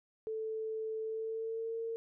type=tone with pitch glide; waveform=sine; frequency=440 to 455.3 Hz; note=A4 to A#4; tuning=0 to -41 cents; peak=-35 dBFS; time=0.27-1.96 s; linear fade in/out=0 ms; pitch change=+59 cents; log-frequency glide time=1.01-1.78 s; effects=none